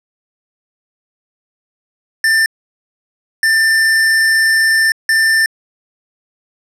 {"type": "tone bursts at uneven times", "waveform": "square", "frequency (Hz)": 1786, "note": "A6", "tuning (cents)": 25, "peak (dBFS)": -10, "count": 3, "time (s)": [[2.24, 2.46], [3.43, 4.92], [5.09, 5.46]], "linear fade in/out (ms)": 2, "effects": ["low-pass 11000 Hz 12 dB/octave"]}